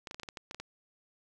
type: clicks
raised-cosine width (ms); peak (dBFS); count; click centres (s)
0.2; -24; 10; 0.072 / 0.111 / 0.145 / 0.198 / 0.233 / 0.288 / 0.372 / 0.511 / 0.546 / 0.6
effects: none